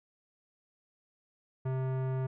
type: tone with tanh clipping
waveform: sine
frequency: 130.81 Hz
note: C3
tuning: in tune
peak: -32 dBFS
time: 1.65-2.27 s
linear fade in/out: 10 ms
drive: 18 dB
effects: none

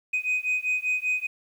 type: beating tone pair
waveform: sine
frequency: 2500 / 2505.1 Hz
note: D#7 / D#7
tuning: +8 / +11 cents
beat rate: 5.1 Hz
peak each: -25 dBFS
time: 0.13-1.27 s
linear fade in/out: 10 ms
effects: tanh soft clip ceiling -20 dBFS + 9-bit

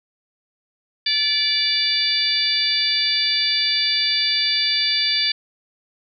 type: harmonic tone with a mistuned harmonic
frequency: 580 Hz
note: D5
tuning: 22 cents flat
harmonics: 3 / 4 / 5 / 6 / 7 / 8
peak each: -30 / -27 / -29 / -22 / -30 / -20 dBFS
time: 1.06-5.32 s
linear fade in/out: 5 ms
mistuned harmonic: 6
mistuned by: +24 cents
effects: none

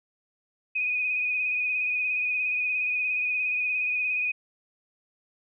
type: tone with vibrato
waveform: sine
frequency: 2489 Hz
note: D#7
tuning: in tune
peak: -24 dBFS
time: 0.75-4.32 s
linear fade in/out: 10 ms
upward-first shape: triangle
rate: 17 Hz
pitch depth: 39 cents each way
effects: none

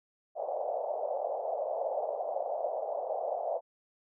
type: band-pass noise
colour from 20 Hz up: pink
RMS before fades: -34 dBFS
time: 0.35-3.61 s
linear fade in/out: 50 ms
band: 550 to 730 Hz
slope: 48 dB/octave
effects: none

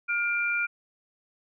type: tone pair together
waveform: sine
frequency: 1418.2 / 2372 Hz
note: F6 / D7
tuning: +26 / +17 cents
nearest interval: major sixth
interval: 891 cents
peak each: -27 / -27 dBFS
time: 0.08-0.67 s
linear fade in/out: 20 ms
effects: none

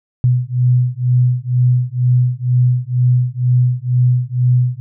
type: beating tone pair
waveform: sine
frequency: 123.5 / 125.6 Hz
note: B2 / B2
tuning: 0 / +30 cents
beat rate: 2.1 Hz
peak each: -14 dBFS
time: 0.24-4.8 s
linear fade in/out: 0 ms
effects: none

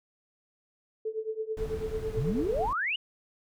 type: tone with tremolo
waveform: sine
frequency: 438.8 Hz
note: A4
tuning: 5 cents flat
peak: -27 dBFS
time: 1.05-2.68 s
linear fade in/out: 5 ms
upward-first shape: triangle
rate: 9.1 Hz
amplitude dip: 95%
type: noise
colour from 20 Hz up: brown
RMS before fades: -37 dBFS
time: 1.57-2.73 s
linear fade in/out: 2 ms
type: exponential sweep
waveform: sine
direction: up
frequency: 110 to 3017 Hz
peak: -27 dBFS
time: 2.17-2.96 s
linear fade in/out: 5 ms
effects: none

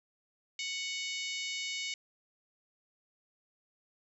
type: harmonic tone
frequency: 740 Hz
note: F#5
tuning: in tune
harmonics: 3 / 4 / 5 / 6 / 7 / 8 / 9 / 10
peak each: -39 / -41 / -43 / -45 / -46 / -47 / -48 / -49 dBFS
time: 0.59-1.94 s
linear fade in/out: 2 ms
effects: none

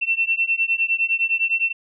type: beating tone pair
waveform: sine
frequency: 2692 / 2701.8 Hz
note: E7 / E7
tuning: +36 / +42 cents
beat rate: 9.8 Hz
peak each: -21 dBFS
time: 0.01-1.73 s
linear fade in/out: 20 ms
effects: none

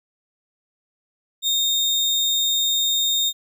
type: tone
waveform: 35% pulse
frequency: 3680 Hz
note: A#7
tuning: 23 cents flat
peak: -16 dBFS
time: 1.42-3.33 s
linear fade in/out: 50 ms
effects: none

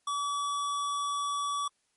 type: tone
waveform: square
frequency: 1145 Hz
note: D6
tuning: 44 cents flat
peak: -30 dBFS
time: 0.07-1.68 s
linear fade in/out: 5 ms
effects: white hiss -74 dBFS RMS until 1.96 s + MP3 48 kbps

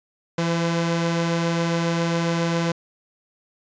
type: tone pair together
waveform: sawtooth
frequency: 167.56 / 510 Hz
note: E3 / C5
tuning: +29 / -44 cents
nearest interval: octave + perfect fifth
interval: 1927 cents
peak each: -17 / -24 dBFS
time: 0.38-2.72 s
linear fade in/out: 5 ms
effects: resampled to 16000 Hz

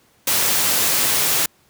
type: noise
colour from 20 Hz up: white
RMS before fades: -18 dBFS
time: 0.27-1.46 s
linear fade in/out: 5 ms
effects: pink hiss -57 dBFS RMS until 1.69 s + high-pass 80 Hz 12 dB/octave

